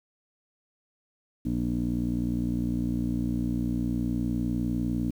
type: tone with low-pass filter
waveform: 15% pulse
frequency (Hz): 59.8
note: A#1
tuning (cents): +45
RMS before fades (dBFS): -28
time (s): 1.45-5.11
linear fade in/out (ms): 10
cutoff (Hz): 280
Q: 5.6
effects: 9-bit